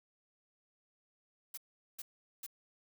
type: noise bursts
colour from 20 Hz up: blue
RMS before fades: -44 dBFS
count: 3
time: 1.54-2.465 s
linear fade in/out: 5 ms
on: 35 ms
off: 410 ms
effects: none